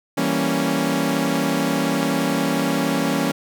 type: chord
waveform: sawtooth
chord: E diminished seventh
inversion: none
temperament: equal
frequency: 164.81 / 196 / 233.1 / 277.2 Hz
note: E3 / G3 / Bb3 / Db4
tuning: 0 / 0 / 0 / 0 cents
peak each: -22 / -22 / -21 / -18 dBFS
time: 0.17-3.32 s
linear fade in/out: 10 ms
effects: none

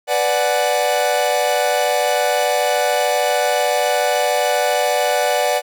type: chord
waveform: 45% pulse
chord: G# half-diminished seventh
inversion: first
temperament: equal with one note detuned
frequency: 493.9 / 587.3 / 740 / 847.1 Hz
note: B4 / D5 / F#5 / G#5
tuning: 0 / 0 / 0 / +34 cents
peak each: -22 / -19 / -20 / -25 dBFS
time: 0.07-5.62 s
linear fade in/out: 50 ms
effects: none

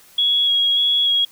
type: tone with vibrato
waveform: sine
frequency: 3327 Hz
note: G#7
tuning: 2 cents sharp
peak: -14 dBFS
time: 0.18-1.25 s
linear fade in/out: 5 ms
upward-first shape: square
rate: 1.7 Hz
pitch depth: 12 cents each way
effects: white hiss -49 dBFS RMS until 1.31 s

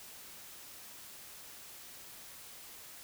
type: silence
effects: white hiss -51 dBFS RMS until 3.03 s

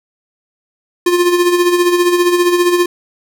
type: tone with tremolo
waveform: square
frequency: 352.1 Hz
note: F4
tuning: 14 cents sharp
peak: -8 dBFS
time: 1.06-2.86 s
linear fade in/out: 5 ms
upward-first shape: sine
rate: 15 Hz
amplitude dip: 55%
effects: none

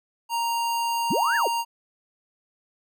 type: tone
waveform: square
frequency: 932.3 Hz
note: A#5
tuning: in tune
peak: -24 dBFS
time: 0.29-1.65 s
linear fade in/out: 50 ms
type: linear two-way sweep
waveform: sine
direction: up then down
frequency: 116.54 to 1787 to 296.7 Hz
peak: -22 dBFS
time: 1.1-1.48 s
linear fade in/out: 10 ms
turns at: 1.36 s
effects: none

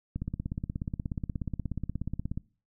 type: click train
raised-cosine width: 5 ms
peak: -20 dBFS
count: 38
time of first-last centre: 0.16-2.376 s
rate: 16.7 Hz
effects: noise-tail reverb RT60 0.4 s tail -23 dB re dry

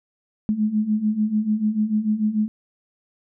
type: beating tone pair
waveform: sine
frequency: 209.5 / 216.3 Hz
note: G#3 / A3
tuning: +15 / -29 cents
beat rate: 6.8 Hz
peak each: -24 / -20 dBFS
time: 0.49-2.48 s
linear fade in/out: 0 ms
effects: none

